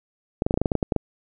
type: clicks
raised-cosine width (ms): 2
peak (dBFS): -7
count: 12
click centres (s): 0.421 / 0.465 / 0.509 / 0.541 / 0.575 / 0.616 / 0.658 / 0.718 / 0.753 / 0.828 / 0.922 / 0.963
effects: none